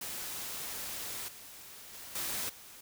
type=noise with level steps; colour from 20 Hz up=white; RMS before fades=-40 / -50 / -47 / -36 / -52 dBFS; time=0.01-2.81 s; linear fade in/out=5 ms; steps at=1.28 / 1.93 / 2.15 / 2.49 s; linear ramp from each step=5 ms; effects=none